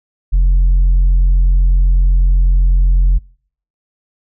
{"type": "tone with tanh clipping", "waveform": "sine", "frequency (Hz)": 44.02, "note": "F1", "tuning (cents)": 14, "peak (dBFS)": -8, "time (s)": [0.32, 3.19], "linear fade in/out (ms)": 20, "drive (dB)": 2, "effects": ["noise-tail reverb RT60 0.6 s tail -26 dB re dry"]}